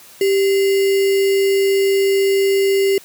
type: tone with sample-and-hold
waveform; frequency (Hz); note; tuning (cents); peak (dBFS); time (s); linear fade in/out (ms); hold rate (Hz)
sine; 392; G4; 0; -12; 0.21-2.98; 2; 2450
effects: white hiss -43 dBFS RMS until 3.04 s + high-pass 80 Hz 12 dB/octave